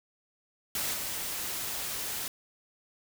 white noise with level steps, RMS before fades -32 / -35 dBFS, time 0.75-2.28 s, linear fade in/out 2 ms, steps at 0.93 s, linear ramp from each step 20 ms, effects none

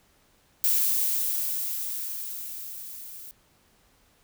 violet noise with level ramp, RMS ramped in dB -22 to -43 dBFS, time 0.64-3.31 s, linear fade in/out 0 ms, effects pink hiss -63 dBFS RMS until 4.23 s

